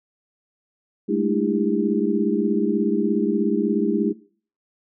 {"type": "tone cluster", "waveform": "sine", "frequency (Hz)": [203.3, 220, 303, 335, 400.7], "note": ["G#3", "A3", "D#4", "E4", "G4"], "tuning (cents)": [-37, 0, -46, 28, 38], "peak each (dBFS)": -25, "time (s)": [1.08, 4.13], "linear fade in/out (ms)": 20, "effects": ["noise-tail reverb RT60 0.5 s tail -22 dB re dry"]}